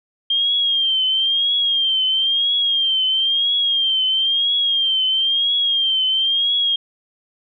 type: tone with vibrato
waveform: sine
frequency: 3194 Hz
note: G7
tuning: 32 cents sharp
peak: -15 dBFS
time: 0.3-6.76 s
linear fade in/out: 5 ms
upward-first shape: triangle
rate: 1 Hz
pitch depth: 85 cents each way
effects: none